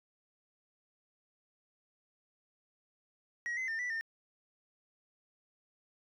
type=tone with pitch steps; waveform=sine; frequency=1902 / 2048 / 1806 / 1967 / 1811 Hz; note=A#6 / C7 / A6 / B6 / A6; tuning=+34 / -38 / +45 / -7 / +49 cents; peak=-31 dBFS; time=3.46-4.01 s; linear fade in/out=0 ms; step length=110 ms; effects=tanh soft clip ceiling -33 dBFS